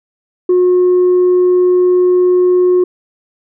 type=tone; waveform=sine; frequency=361.7 Hz; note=F#4; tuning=39 cents flat; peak=-5 dBFS; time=0.49-2.84 s; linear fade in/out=5 ms; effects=tanh soft clip ceiling -5 dBFS